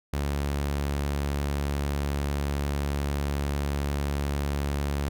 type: tone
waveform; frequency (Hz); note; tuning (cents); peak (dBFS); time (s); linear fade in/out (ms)
sawtooth; 71.2; C#2; +47; -22; 0.13-5.09; 5
effects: none